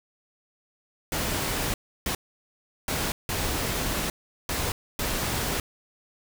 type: noise bursts at uneven times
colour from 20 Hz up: pink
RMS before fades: -28 dBFS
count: 6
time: 1.12-1.74 / 2.06-2.15 / 2.88-3.12 / 3.29-4.1 / 4.49-4.72 / 4.99-5.6 s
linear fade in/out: 2 ms
effects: none